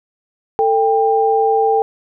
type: tone pair together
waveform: sine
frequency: 445.6 / 794 Hz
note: A4 / G5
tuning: +22 / +22 cents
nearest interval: minor seventh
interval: 1000 cents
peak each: -14 dBFS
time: 0.59-1.82 s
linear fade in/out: 0 ms
effects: none